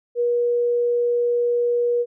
sine tone, 480 Hz, B4, 49 cents flat, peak -17 dBFS, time 0.15-2.06 s, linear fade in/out 50 ms, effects none

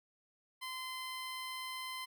15% pulse tone, 1032 Hz, C6, 24 cents flat, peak -34 dBFS, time 0.61-2.06 s, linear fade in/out 20 ms, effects none

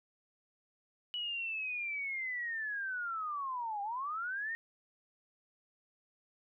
sine linear two-way sweep, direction down then up, 2950 to 790 to 1871 Hz, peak -35 dBFS, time 1.14-4.55 s, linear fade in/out 0 ms, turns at 3.82 s, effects none

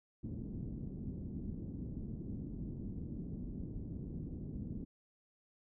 white low-pass noise, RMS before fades -43 dBFS, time 0.23-4.85 s, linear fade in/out 10 ms, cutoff 260 Hz, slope 24 dB/octave, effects none

